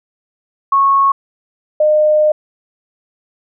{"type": "tone pair in turn", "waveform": "sine", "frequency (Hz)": [1100, 609.4], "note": ["C#6", "D#5"], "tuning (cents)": [-14, -36], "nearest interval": "minor seventh", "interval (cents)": 1022, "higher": "first", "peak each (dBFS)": -8, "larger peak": "neither", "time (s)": [[0.72, 1.12], [1.8, 2.32]], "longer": "second", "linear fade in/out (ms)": 5, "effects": []}